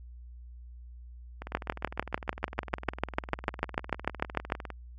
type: two click trains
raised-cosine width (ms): 0.5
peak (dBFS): -23 / -10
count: 66 / 21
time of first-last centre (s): 1.42-4.703 / 1.55-4.522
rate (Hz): 19.8 / 6.73
effects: added 60 Hz sine -44 dBFS peak until 4.98 s + MP3 64 kbps